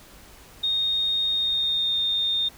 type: tone with pitch glide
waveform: sine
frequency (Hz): 3700 to 3651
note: A#7 to A#7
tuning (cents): -14 to -37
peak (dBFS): -21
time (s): 0.63-2.49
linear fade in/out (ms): 10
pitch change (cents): -23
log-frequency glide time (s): 1.34-2
effects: added 50 Hz sine -54 dBFS peak until 2.57 s + pink hiss -49 dBFS RMS until 2.57 s